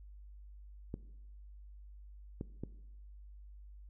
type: clicks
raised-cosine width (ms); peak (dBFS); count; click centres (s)
3; -26; 3; 0.941 / 2.411 / 2.636
effects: noise-tail reverb RT60 0.9 s tail -18 dB re dry + added 50 Hz sine -50 dBFS peak until 3.89 s